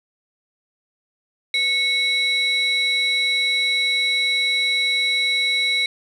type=tone pair together; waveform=sine; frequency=2201 / 3911 Hz; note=C#7 / B7; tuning=-13 / -18 cents; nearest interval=minor seventh; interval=995 cents; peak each=-18 dBFS; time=1.54-5.86 s; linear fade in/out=2 ms; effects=tanh soft clip ceiling -14 dBFS